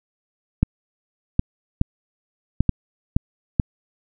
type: clicks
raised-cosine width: 5 ms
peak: -3 dBFS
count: 7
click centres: 0.63 / 1.394 / 1.814 / 2.606 / 2.693 / 3.165 / 3.598 s
effects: none